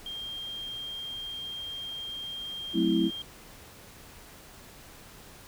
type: tone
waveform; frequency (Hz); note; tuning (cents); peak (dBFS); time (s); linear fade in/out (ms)
sine; 3200; G7; +35; -35; 0.06-3.22; 2
type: chord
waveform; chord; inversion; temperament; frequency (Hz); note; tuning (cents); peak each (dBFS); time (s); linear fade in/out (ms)
sine; F# half-diminished seventh; none; equal; 185 / 220 / 261.6 / 329.6; F#3 / A3 / C4 / E4; 0 / 0 / 0 / 0; -29 / -29 / -30 / -25; 2.73-3.11; 50
effects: pink hiss -50 dBFS RMS until 5.47 s